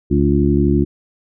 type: harmonic tone with a mistuned harmonic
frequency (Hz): 72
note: D2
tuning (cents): -34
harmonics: 1 / 2 / 3 / 4 / 5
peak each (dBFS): -18 / -18 / -18 / -18 / -18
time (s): 0.1-0.85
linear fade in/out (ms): 20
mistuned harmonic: 5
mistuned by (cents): -41
effects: none